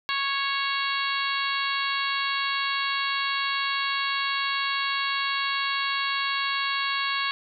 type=harmonic tone; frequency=553 Hz; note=C#5; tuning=4 cents flat; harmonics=2 / 3 / 4 / 5 / 6 / 7 / 8; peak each=-29 / -31 / -32 / -33 / -34 / -34 / -35 dBFS; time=0.09-7.31 s; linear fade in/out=0 ms; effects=none